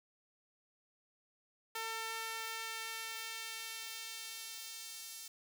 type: tone with high-pass filter sweep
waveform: sawtooth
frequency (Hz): 449.3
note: A4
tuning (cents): +36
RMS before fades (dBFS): -44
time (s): 1.75-5.28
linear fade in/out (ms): 5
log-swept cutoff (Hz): 1000 to 5400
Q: 0.79
effects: none